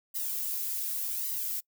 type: noise with flanger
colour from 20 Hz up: violet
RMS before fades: -33 dBFS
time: 0.14-1.61 s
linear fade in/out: 20 ms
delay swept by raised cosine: 1 to 2.8 ms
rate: 0.87 Hz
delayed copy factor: +0.65
effects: noise-tail reverb RT60 0.1 s tail -25 dB re dry